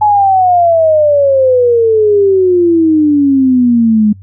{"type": "exponential sweep", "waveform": "sine", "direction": "down", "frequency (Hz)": [854, 207.5], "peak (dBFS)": -5, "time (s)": [0.01, 4.13], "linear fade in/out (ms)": 10, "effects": ["noise-tail reverb RT60 0.1 s tail -26 dB re dry", "added 96 Hz sine -31 dBFS peak until 4.22 s"]}